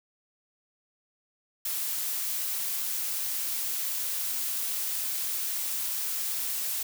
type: noise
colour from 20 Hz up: blue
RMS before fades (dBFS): -31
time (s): 1.65-6.83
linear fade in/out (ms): 5
effects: none